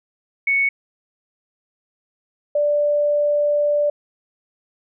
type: tone pair in turn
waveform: sine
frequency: 2217 / 587.2 Hz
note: C#7 / D5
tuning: 0 / 0 cents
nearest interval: octave + major seventh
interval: 2300 cents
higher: first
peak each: -15 dBFS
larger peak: neither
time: 0.47-0.69 / 2.55-3.9 s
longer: second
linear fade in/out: 5 ms
effects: none